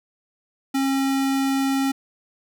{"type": "tone", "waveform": "square", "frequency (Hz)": 270.8, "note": "C#4", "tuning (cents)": -40, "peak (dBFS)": -20, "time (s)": [0.74, 1.92], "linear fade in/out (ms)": 10, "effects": []}